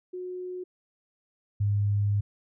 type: tone pair in turn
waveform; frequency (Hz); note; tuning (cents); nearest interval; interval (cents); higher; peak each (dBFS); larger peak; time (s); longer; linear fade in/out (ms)
sine; 364.1 / 102.17; F#4 / G#2; -28 / -28; octave + minor seventh; 2200; first; -33 / -22; second; 0.13-0.64 / 1.6-2.21; second; 10
effects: none